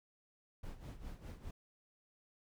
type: noise with tremolo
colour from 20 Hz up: brown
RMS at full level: -45 dBFS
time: 0.63-1.51 s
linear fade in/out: 5 ms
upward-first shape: sine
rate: 4.9 Hz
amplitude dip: 75%
effects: none